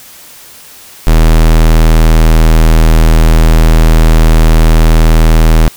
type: tone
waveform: square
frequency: 40.15 Hz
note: E1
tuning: 45 cents flat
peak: -3 dBFS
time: 1.07-5.68 s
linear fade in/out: 0 ms
effects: white hiss -34 dBFS RMS until 5.76 s